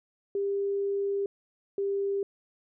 sine tone pair in turn, 398.6 / 397.1 Hz, G4 / G4, +29 / +22 cents, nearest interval unison, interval 7 cents, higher first, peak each -26 dBFS, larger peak neither, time 0.35-1.26 / 1.78-2.23 s, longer first, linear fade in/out 2 ms, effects none

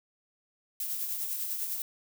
violet noise with tremolo, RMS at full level -32 dBFS, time 0.8-1.82 s, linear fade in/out 2 ms, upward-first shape triangle, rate 10 Hz, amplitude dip 45%, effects none

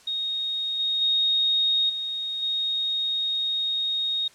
sine tone with level steps, 3729 Hz, A#7, in tune, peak -25 / -22 / -19 / -27 / -23 dBFS, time 0.07-4.28 s, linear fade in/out 5 ms, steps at 0.79 / 1.01 / 1.89 / 2.42 s, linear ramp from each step 10 ms, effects white hiss -54 dBFS RMS until 4.34 s + low-pass 8000 Hz 12 dB/octave

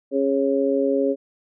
harmonic tone, 137.5 Hz, C#3, 14 cents flat, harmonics 2 / 3 / 4, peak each -22 / -22 / -22 dBFS, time 0.11-1.16 s, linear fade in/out 50 ms, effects none

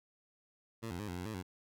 15% pulse tone with pitch steps, 113.7 / 87.2 / 105.1 / 88.2 / 89.8 / 109.1 / 92.1 Hz, A#2 / F2 / G#2 / F2 / F2 / A2 / F#2, -43 / -2 / +21 / +18 / +49 / -14 / -7 cents, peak -33 dBFS, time 0.82-1.429 s, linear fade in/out 20 ms, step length 87 ms, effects none

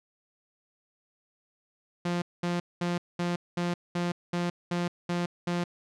sawtooth tone bursts, 174.61 Hz, F3, in tune, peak -23 dBFS, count 10, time 2.05-5.64 s, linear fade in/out 5 ms, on 170 ms, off 210 ms, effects low-pass 6000 Hz 12 dB/octave

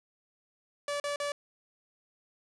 sawtooth tone bursts, 577 Hz, D5, 31 cents flat, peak -27 dBFS, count 3, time 0.88-1.32 s, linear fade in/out 2 ms, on 120 ms, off 40 ms, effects resampled to 22050 Hz + 9-bit

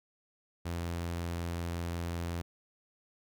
sawtooth tone, 85.4 Hz, F2, 38 cents flat, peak -30 dBFS, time 0.65-2.42 s, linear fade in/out 10 ms, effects none

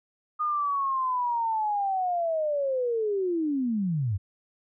sine linear sweep, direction down, 1232 to 88.5 Hz, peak -24 dBFS, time 0.39-4.18 s, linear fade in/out 20 ms, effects none

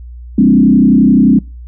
sine tone with frequency modulation, 237.3 Hz, A#3, 31 cents sharp, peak -4 dBFS, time 0.38-1.39 s, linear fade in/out 5 ms, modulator 31.5 Hz, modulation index 1.7, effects noise-tail reverb RT60 0.3 s tail -26 dB re dry + added 60 Hz sine -27 dBFS peak until 1.67 s

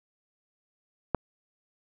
click, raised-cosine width 1 ms, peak -10 dBFS, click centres 1.147 s, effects none

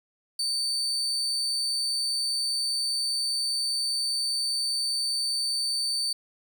35% pulse tone, 4565 Hz, D8, 50 cents flat, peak -24 dBFS, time 0.39-6.13 s, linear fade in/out 5 ms, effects 10-bit

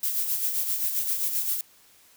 violet noise with tremolo, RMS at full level -25 dBFS, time 0.03-1.61 s, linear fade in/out 2 ms, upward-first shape sine, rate 7.6 Hz, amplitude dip 50%, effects white hiss -57 dBFS RMS until 2.16 s

